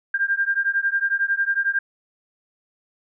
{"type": "beating tone pair", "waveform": "sine", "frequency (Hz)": [1592, 1603], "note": ["G6", "G6"], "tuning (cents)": [26, 38], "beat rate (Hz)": 11, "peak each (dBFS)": -22, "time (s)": [0.14, 1.79], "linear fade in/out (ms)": 5, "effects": []}